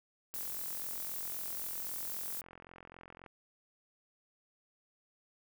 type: click train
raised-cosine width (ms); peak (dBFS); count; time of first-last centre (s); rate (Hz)
0.5; -36; 129; 0.34-3.262; 43.8
type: noise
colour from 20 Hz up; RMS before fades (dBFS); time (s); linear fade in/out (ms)
violet; -40; 0.34-2.41; 0
effects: none